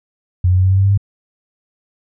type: tone with pitch steps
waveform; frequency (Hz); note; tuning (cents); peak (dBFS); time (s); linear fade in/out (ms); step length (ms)
sine; 90.1 / 91.46 / 92.85 / 94.25 / 95.68 / 97.13 / 98.6 / 100.09; F#2 / F#2 / F#2 / F#2 / G2 / G2 / G2 / G2; -45 / -20 / +7 / +32 / -41 / -15 / +11 / +37; -9; 0.44-0.976; 5; 67
effects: none